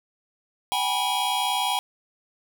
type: tone cluster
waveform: square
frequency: 767 / 827 / 977 / 3270 Hz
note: G5 / G#5 / B5 / G#7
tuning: -38 / -8 / -19 / -28 cents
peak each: -29 dBFS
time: 0.72-1.79 s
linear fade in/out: 0 ms
effects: none